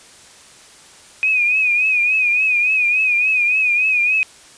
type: tone with vibrato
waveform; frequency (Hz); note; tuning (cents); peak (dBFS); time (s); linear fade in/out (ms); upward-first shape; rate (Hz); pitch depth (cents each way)
sine; 2489; D#7; 0; -13; 1.23-4.23; 0; triangle; 3.5; 82
effects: white hiss -44 dBFS RMS until 4.57 s + resampled to 22050 Hz